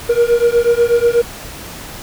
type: beating tone pair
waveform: triangle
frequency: 469.2 / 477.4 Hz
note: A#4 / A#4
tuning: +11 / +41 cents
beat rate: 8.2 Hz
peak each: -11 dBFS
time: 0.09-1.22 s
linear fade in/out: 10 ms
effects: pink hiss -31 dBFS RMS until 2.02 s